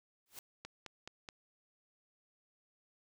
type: noise with exponential growth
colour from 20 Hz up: white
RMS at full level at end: -45 dBFS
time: 0.26-0.39 s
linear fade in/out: 1 ms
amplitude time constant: 27 ms
type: click train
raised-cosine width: 0.2 ms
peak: -28 dBFS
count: 4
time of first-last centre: 0.65-1.288 s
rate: 4.7 Hz
effects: none